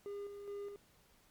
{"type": "tone with tremolo", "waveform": "triangle", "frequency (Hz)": 405.1, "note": "G#4", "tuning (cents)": -43, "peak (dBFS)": -39, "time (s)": [0.06, 0.76], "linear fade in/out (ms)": 0, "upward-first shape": "square", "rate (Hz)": 2.4, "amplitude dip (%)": 45, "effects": ["pink hiss -68 dBFS RMS until 1.3 s", "MP3 96 kbps"]}